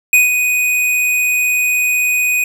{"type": "tone with ADSR envelope", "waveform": "square", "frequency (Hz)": 2489, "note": "D#7", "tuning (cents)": 0, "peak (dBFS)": -6, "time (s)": [0.13, 2.44], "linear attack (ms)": 3, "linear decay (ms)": 160, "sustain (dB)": -7, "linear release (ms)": 3, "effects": []}